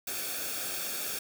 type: noise with comb filter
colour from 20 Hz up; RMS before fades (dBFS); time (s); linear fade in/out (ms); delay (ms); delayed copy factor
white; -35; 0.07-1.19; 5; 1; -0.65
effects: none